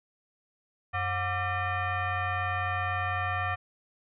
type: tone with frequency modulation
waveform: sine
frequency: 540 Hz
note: C#5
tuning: 45 cents flat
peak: -27 dBFS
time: 0.93-3.56 s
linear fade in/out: 20 ms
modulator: 633 Hz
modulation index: 2.6
effects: none